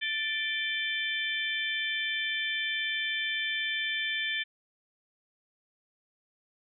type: harmonic tone with a mistuned harmonic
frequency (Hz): 587.3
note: D5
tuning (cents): 0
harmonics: 3 / 4 / 5 / 6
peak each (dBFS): -33 / -34 / -35 / -36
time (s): 0.01-4.44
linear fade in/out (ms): 20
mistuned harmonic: 5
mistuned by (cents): +88
effects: none